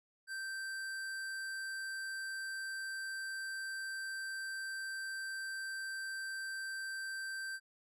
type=tone; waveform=square; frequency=1563 Hz; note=G6; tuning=6 cents flat; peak=-40 dBFS; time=0.27-7.6 s; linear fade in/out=50 ms; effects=low-pass 12000 Hz 12 dB/octave